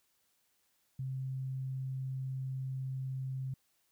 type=tone; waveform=sine; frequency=131.9 Hz; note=C3; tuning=14 cents sharp; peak=-35 dBFS; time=0.99-3.54 s; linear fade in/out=5 ms; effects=white hiss -75 dBFS RMS until 3.91 s